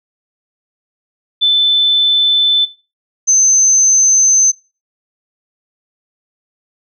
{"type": "tone pair in turn", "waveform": "sine", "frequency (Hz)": [3520, 6192], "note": ["A7", "G8"], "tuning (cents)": [0, -22], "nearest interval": "minor seventh", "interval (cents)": 978, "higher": "second", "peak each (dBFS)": -7, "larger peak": "neither", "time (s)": [[1.41, 2.66], [3.27, 4.52]], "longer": "neither", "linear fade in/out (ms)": 20, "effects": ["noise-tail reverb RT60 0.3 s tail -17 dB re dry"]}